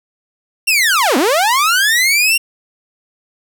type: linear two-way sweep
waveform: sawtooth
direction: down then up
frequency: 2794 to 233.1 to 2794 Hz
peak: -7 dBFS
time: 0.67-2.38 s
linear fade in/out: 10 ms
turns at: 1.17 s
effects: none